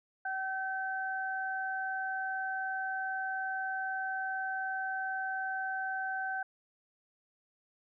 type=tone pair together; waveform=sine; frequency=761.5 / 1539 Hz; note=F#5 / G6; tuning=+50 / -32 cents; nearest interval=octave; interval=1218 cents; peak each=-36 / -35 dBFS; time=0.25-6.43 s; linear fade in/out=5 ms; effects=none